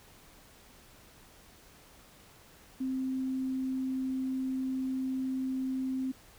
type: tone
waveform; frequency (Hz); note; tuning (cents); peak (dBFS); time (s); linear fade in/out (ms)
sine; 261.6; C4; 0; -30; 2.8-6.12; 10
effects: pink hiss -57 dBFS RMS until 6.38 s